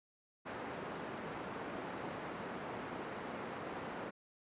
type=band-pass noise; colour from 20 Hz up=pink; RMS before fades=-44 dBFS; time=0.45-4.11 s; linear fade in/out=20 ms; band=210 to 1600 Hz; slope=12 dB/octave; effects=resampled to 8000 Hz